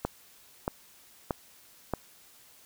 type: click train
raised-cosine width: 1 ms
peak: -14 dBFS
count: 4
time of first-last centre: 0.05-1.937 s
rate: 1.59 Hz
effects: white hiss -57 dBFS RMS until 2.65 s